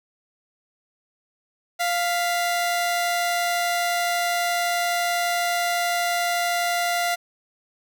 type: tone pair together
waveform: sawtooth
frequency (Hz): 698.5 / 1983.7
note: F5 / B6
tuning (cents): 0 / +7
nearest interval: octave + tritone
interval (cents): 1807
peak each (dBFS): -18 / -26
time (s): 1.79-7.16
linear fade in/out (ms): 20
effects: none